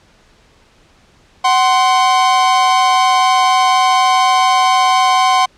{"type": "tone pair together", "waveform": "45% pulse", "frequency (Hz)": [749.4, 1046.5], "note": ["F#5", "C6"], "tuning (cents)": [22, 0], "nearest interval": "tritone", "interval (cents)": 578, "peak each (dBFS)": -12, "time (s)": [1.44, 5.46], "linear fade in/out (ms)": 10, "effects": ["pink hiss -50 dBFS RMS until 5.57 s", "low-pass 6000 Hz 12 dB/octave"]}